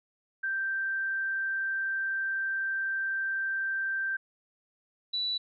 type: tone pair in turn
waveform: sine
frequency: 1568 / 3951 Hz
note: G6 / B7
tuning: 0 / 0 cents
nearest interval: octave + major third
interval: 1600 cents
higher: second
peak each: -28 dBFS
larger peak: neither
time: 0.43-4.17 / 5.13-5.38 s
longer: first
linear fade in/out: 10 ms
effects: none